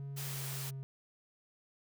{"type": "tone with pitch glide", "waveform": "triangle", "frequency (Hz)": [138.8, 135.08], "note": ["C#3", "C#3"], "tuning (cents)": [3, -44], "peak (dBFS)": -38, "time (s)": [0, 0.83], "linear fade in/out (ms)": 0, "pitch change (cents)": -47, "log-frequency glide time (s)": [0.19, 0.42]}
{"type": "high-pass noise", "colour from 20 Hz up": "white", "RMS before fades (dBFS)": -43, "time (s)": [0.16, 0.71], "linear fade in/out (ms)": 20, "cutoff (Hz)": 400, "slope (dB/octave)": 12}
{"effects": []}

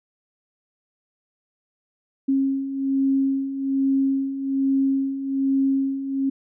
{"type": "beating tone pair", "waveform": "sine", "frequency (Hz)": [270, 271.2], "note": ["C#4", "C#4"], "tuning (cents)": [-45, -38], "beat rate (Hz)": 1.2, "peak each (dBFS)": [-26, -20], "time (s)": [2.28, 6.3], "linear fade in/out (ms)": 10, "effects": []}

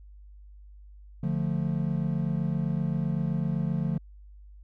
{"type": "chord", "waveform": "triangle", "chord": "D minor", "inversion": "none", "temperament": "equal", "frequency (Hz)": [146.83, 174.61, 220], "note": ["D3", "F3", "A3"], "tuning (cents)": [0, 0, 0], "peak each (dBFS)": [-27, -27, -31], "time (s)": [1.23, 3.98], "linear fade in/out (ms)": 5, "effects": ["added 50 Hz sine -46 dBFS peak until 4.63 s"]}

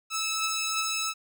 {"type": "beating tone pair", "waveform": "10% pulse", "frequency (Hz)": [1305, 1307.9], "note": ["E6", "E6"], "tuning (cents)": [-18, -14], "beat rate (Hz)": 2.9, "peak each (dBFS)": [-20, -26], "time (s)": [0.1, 1.14], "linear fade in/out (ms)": 50, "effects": []}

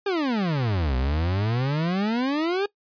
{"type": "exponential two-way sweep", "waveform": "40% pulse", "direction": "down then up", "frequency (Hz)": [415.3, 61.74, 415.3], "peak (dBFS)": -21, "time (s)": [0.06, 2.66], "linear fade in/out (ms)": 5, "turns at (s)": 0.96, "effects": ["noise-tail reverb RT60 0.1 s tail -21 dB re dry", "resampled to 11025 Hz"]}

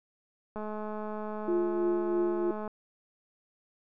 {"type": "click train", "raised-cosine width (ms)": 1, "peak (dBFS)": -25, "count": 452, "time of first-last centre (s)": [0.56, 2.677], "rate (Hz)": 213}
{"type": "tone with tremolo", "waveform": "sine", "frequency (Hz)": 349.2, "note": "F4", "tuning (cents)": 0, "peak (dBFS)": -24, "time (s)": [1.48, 2.51], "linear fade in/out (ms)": 2, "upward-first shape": "triangle", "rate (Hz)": 3.1, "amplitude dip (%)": 50}
{"effects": []}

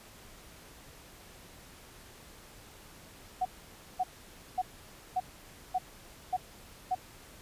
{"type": "tone bursts", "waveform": "sine", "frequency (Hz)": 740, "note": "F#5", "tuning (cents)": 0, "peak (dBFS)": -26, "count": 7, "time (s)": [3.41, 6.951], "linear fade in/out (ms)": 10, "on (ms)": 43, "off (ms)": 540, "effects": ["pink hiss -53 dBFS RMS until 7.41 s", "resampled to 32000 Hz"]}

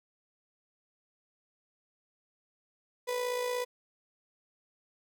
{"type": "tone with amplitude modulation", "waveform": "35% pulse", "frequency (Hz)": 493.9, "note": "B4", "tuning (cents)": 0, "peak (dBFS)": -27, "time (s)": [3.07, 3.65], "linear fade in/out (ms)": 20, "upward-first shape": "sine", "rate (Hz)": 56.8, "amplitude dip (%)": 45, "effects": []}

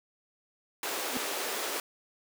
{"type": "high-pass noise", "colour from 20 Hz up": "pink", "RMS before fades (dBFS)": -34, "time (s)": [0.83, 1.8], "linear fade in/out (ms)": 2, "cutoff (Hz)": 350, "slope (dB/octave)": 24}
{"type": "tone with exponential growth", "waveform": "square", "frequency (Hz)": 255.9, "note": "C4", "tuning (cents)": -38, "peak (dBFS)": -28, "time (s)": [1.09, 1.17], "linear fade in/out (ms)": 1, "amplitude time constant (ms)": 16}
{"effects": []}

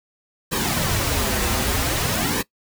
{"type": "noise with flanger", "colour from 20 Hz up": "pink", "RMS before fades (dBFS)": -22, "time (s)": [0.51, 2.43], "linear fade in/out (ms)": 20, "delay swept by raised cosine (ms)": [1.4, 7.1], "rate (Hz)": 0.52, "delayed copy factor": -0.7, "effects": ["noise-tail reverb RT60 0.1 s tail -21 dB re dry"]}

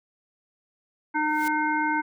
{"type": "harmonic tone", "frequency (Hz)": 304.7, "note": "D#4", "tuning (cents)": -36, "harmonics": [1, 3, 5, 7], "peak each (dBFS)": [-28, -25, -28, -32], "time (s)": [1.14, 2.02], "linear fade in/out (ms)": 20}
{"type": "noise with exponential growth", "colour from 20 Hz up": "white", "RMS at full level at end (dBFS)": -35, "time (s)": [1.23, 1.48], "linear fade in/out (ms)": 2, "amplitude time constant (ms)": 54}
{"effects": []}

